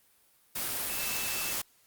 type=tone in noise; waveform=sine; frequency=2640 Hz; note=E7; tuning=2 cents sharp; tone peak=-39 dBFS; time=0.89-1.53 s; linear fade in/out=10 ms; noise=white; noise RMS=-33 dBFS; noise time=0.55-1.62 s; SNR=-9 dB; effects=white hiss -65 dBFS RMS until 1.86 s + Opus 32 kbps